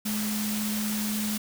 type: tone in noise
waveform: sine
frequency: 211.8 Hz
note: G#3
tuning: 34 cents sharp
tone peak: -28 dBFS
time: 0.05-1.38 s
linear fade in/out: 10 ms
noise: white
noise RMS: -33 dBFS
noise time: 0.05-1.38 s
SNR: +2 dB
effects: none